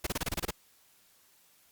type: noise bursts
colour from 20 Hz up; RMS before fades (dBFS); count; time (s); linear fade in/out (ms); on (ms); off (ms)
pink; -32; 9; 0.04-0.508; 5; 28; 27
effects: white hiss -64 dBFS RMS until 1.71 s + Opus 48 kbps